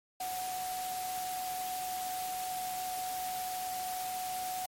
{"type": "tone in noise", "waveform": "sine", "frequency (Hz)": 740, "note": "F#5", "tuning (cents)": 0, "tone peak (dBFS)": -35, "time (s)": [0.2, 4.66], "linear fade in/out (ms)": 5, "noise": "white", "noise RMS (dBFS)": -42, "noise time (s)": [0.2, 4.66], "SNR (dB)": 4, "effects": ["MP3 64 kbps"]}